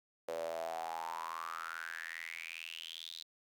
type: tone with high-pass filter sweep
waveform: sawtooth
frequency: 82.41 Hz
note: E2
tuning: in tune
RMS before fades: -43 dBFS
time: 0.28-3.23 s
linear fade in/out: 5 ms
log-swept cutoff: 520 to 4000 Hz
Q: 8.7
effects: none